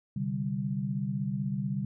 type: chord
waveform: sine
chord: C suspended second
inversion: none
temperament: equal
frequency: 130.81 / 146.83 / 196 Hz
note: C3 / D3 / G3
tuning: 0 / 0 / 0 cents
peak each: -34 / -34 / -32 dBFS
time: 0.16-1.85 s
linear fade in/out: 5 ms
effects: none